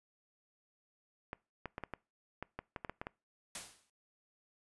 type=clicks; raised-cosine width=0.5 ms; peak=-25 dBFS; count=12; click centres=1.331 / 1.657 / 1.781 / 1.837 / 1.937 / 2.426 / 2.59 / 2.762 / 2.848 / 2.896 / 3.015 / 3.069 s
type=noise with exponential decay; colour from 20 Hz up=white; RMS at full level=-40 dBFS; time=3.55-3.9 s; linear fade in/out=2 ms; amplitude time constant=76 ms
effects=noise-tail reverb RT60 0.3 s tail -24 dB re dry + resampled to 24000 Hz